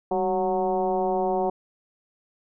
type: tone with frequency modulation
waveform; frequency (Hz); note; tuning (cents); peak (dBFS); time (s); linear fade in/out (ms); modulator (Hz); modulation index
sine; 557; C#5; +8; -21; 0.11-1.5; 5; 181; 1.7
effects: none